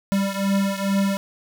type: beating tone pair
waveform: square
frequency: 196 / 198.3 Hz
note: G3 / G3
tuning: 0 / +20 cents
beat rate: 2.3 Hz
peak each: -22 / -25 dBFS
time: 0.12-1.17 s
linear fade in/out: 0 ms
effects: none